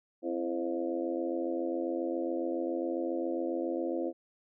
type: harmonic tone with a mistuned harmonic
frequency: 87.31 Hz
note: F2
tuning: in tune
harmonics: 3 / 4 / 5 / 6 / 7 / 8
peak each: -38 / -33 / -43 / -36 / -42 / -44 dBFS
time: 0.22-4.13 s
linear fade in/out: 50 ms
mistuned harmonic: 4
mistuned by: -70 cents
effects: none